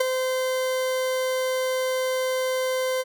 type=tone with ADSR envelope; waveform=40% pulse; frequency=516 Hz; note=C5; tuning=24 cents flat; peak=-15 dBFS; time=0-3.04 s; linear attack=8 ms; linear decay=13 ms; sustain=-7 dB; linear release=36 ms; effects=none